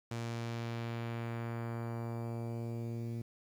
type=tone with low-pass filter sweep; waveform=sawtooth; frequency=116.54 Hz; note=A#2; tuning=in tune; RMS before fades=-39 dBFS; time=0.11-3.22 s; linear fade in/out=5 ms; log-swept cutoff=8100 to 310 Hz; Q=1; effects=10-bit

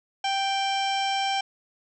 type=harmonic tone with a mistuned harmonic; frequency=784 Hz; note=G5; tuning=in tune; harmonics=1 / 2 / 3 / 4 / 5 / 6 / 7 / 8 / 9 / 10; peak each=-25 / -36 / -33 / -31 / -43 / -46 / -36 / -48 / -50 / -46 dBFS; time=0.24-1.41 s; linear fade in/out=5 ms; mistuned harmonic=5; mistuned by=+47 cents; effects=none

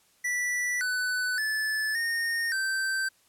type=tone with pitch steps; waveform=square; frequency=1964 / 1498 / 1739 / 1843 / 1555 Hz; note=B6 / F#6 / A6 / A#6 / G6; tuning=-10 / +21 / -21 / -20 / -14 cents; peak=-27 dBFS; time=0.24-3.09 s; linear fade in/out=10 ms; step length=570 ms; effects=white hiss -64 dBFS RMS until 3.28 s + low-pass 12000 Hz 12 dB/octave

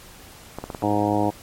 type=clicks; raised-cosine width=1 ms; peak=-16 dBFS; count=5; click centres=0.586 / 0.64 / 0.702 / 0.748 / 0.823 s
type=harmonic tone; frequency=103.83 Hz; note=G#2; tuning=in tune; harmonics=1 / 2 / 3 / 4 / 5 / 6 / 7 / 8 / 9; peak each=-28 / -28 / -23 / -30 / -28 / -30 / -26 / -29 / -29 dBFS; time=0.82-1.31 s; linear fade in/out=20 ms
effects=pink hiss -45 dBFS RMS until 1.42 s + MP3 64 kbps

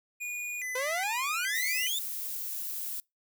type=tone with vibrato; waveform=square; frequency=2217 Hz; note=C#7; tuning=in tune; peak=-34 dBFS; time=0.2-1.89 s; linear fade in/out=20 ms; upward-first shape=square; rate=1.2 Hz; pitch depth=170 cents each way
type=exponential sweep; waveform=sawtooth; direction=up; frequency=493.9 to 3678 Hz; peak=-27 dBFS; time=0.75-1.99 s; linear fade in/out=5 ms
type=noise; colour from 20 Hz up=violet; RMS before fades=-36 dBFS; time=1.55-3 s; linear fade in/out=0 ms
effects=noise-tail reverb RT60 0.2 s tail -26 dB re dry

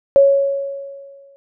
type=tone with exponential decay; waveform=sine; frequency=554.4 Hz; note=C#5; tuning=in tune; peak=-5 dBFS; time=0.16-1.36 s; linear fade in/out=0 ms; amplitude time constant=260 ms; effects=none

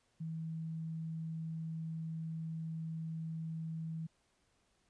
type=tone; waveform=sine; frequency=161.5 Hz; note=E3; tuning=35 cents flat; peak=-38 dBFS; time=0.2-4.07 s; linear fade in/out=10 ms; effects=pink hiss -75 dBFS RMS until 4.89 s + resampled to 22050 Hz

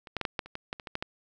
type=clicks; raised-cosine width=0.3 ms; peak=-28 / -15 / -14 / -12 / -13 / -30 / -20 / -17 / -25 / -23 / -15 / -16 dBFS; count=12; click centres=0.072 / 0.167 / 0.213 / 0.252 / 0.392 / 0.46 / 0.554 / 0.729 / 0.798 / 0.872 / 0.954 / 1.025 s; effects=none

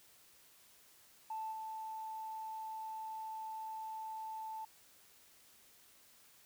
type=tone with level steps; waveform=sine; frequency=880 Hz; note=A5; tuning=in tune; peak=-38 / -41 dBFS; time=1.3-4.65 s; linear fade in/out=5 ms; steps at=1.51 s; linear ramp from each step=20 ms; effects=tanh soft clip ceiling -34 dBFS + white hiss -64 dBFS RMS until 6.45 s

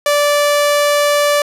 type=tone; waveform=sawtooth; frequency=583 Hz; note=D5; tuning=13 cents flat; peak=-7 dBFS; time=0.06-1.42 s; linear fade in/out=2 ms; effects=resampled to 32000 Hz + 8-bit

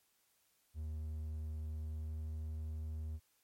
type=tone with pitch glide; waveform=triangle; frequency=77.5 to 78.08 Hz; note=D#2 to D#2; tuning=-6 to +7 cents; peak=-37 dBFS; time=0.74-3.2 s; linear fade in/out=50 ms; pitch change=+13 cents; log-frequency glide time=1.78-2.2 s; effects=white hiss -75 dBFS RMS until 3.43 s + MP3 64 kbps

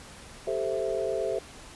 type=chord; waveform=sine; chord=A minor seventh; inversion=third; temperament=equal; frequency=392 / 440 / 523.3 / 659.3 Hz; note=G4 / A4 / C5 / E5; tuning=0 / 0 / 0 / 0 cents; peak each=-32 dBFS; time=0.47-1.39 s; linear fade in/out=5 ms; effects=pink hiss -47 dBFS RMS until 1.75 s + resampled to 24000 Hz

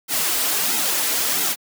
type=noise with flanger; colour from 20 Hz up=white; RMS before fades=-21 dBFS; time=0.08-1.56 s; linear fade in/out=50 ms; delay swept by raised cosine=1.7 to 5.5 ms; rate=1.5 Hz; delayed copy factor=-0.95; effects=high-pass 200 Hz 12 dB/octave

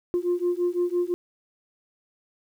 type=beating tone pair; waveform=sine; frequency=350 / 355.9 Hz; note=F4 / F4; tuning=+4 / +33 cents; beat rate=5.9 Hz; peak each=-24 dBFS; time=0.14-1.14 s; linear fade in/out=0 ms; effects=tanh soft clip ceiling -17 dBFS + 9-bit

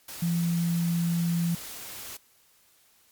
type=tone in noise; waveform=sine; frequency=170 Hz; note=F3; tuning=46 cents flat; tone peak=-23 dBFS; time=0.22-1.55 s; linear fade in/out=5 ms; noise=white; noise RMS=-40 dBFS; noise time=0.08-2.17 s; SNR=+14 dB; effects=white hiss -62 dBFS RMS until 3.11 s + MP3 96 kbps

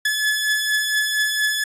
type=beating tone pair; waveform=sawtooth; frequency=1713 / 1717.3 Hz; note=A6 / A6; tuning=-47 / -43 cents; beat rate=4.3 Hz; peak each=-22 / -16 dBFS; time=0.05-1.64 s; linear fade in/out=5 ms; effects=resampled to 32000 Hz

